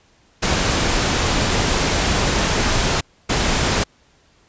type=noise bursts at uneven times; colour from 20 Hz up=pink; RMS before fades=-18 dBFS; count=2; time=0.42-3.01 / 3.29-3.84 s; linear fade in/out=10 ms; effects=pink hiss -56 dBFS RMS until 4.48 s + resampled to 16000 Hz